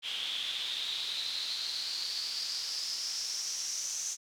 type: noise with band-pass filter sweep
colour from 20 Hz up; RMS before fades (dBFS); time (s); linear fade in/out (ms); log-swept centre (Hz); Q
pink; -36; 0.02-4.17; 50; 3200 to 6300; 7.1
effects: none